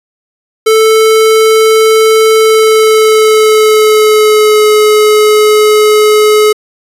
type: tone with pitch glide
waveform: square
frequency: 440 to 425.3 Hz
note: A4 to G#4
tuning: 0 to +41 cents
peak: -4 dBFS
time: 0.66-6.53 s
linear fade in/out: 10 ms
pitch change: -59 cents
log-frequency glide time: 2.35-4.68 s
effects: resampled to 32000 Hz